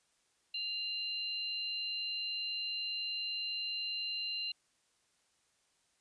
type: tone pair together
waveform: sine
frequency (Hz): 2794 / 4085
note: F7 / C8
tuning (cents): 0 / -42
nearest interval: perfect fifth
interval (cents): 658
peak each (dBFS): -38 / -38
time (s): 0.54-4.52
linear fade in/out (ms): 5
effects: white hiss -74 dBFS RMS until 6 s + resampled to 22050 Hz